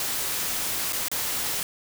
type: noise with dropouts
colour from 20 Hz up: white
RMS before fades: -28 dBFS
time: 0-1.63 s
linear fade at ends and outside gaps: 1 ms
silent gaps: 0.924-0.93 / 1.083-1.115 s
effects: none